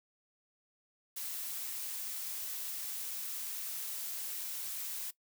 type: noise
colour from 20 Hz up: blue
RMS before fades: -40 dBFS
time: 1.16-5.11 s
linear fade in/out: 10 ms
effects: noise-tail reverb RT60 0.1 s tail -19 dB re dry